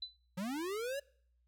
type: tone with exponential decay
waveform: sine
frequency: 4000 Hz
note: B7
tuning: 21 cents sharp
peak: -36 dBFS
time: 0.02-0.17 s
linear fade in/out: 5 ms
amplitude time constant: 32 ms
type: linear sweep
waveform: square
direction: up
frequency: 172.4 to 578 Hz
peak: -37 dBFS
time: 0.37-1 s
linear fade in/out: 10 ms
effects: noise-tail reverb RT60 0.6 s tail -24 dB re dry + added 60 Hz sine -70 dBFS peak until 1.47 s